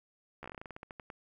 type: slowing click train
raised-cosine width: 0.5 ms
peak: -29 dBFS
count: 16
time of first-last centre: 0.43-1.102 s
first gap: 13 ms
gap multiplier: 1.16
effects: 11-bit